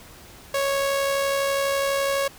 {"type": "tone with amplitude modulation", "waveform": "sawtooth", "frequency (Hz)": 553, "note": "C#5", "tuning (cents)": -4, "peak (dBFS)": -16, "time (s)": [0.54, 2.28], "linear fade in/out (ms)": 5, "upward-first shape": "sine", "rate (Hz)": 72, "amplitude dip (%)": 30, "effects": ["pink hiss -46 dBFS RMS until 2.38 s"]}